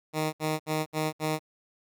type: tone bursts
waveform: 10% pulse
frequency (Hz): 155.56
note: D#3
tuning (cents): 0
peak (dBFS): -18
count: 5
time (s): 0.13-1.394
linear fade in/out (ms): 50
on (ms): 200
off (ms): 66
effects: none